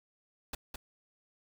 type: noise with echo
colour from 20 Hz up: pink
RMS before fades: -37 dBFS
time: 0.53-0.55 s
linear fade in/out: 5 ms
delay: 210 ms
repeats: 1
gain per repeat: -4 dB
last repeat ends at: 0.76 s
effects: none